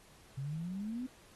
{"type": "exponential sweep", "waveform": "sine", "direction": "up", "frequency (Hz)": [130.81, 262.2], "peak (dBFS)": -36, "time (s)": [0.37, 1.07], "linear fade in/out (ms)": 10, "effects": ["pink hiss -61 dBFS RMS until 1.35 s", "AAC 32 kbps"]}